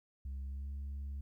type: tone with pitch glide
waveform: sine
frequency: 67.4 to 69.7 Hz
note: C#2 to C#2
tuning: -48 to +10 cents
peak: -36 dBFS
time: 0.25-1.21 s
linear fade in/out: 5 ms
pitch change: +58 cents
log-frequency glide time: 0.45-0.69 s
effects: tanh soft clip ceiling -38 dBFS + 13-bit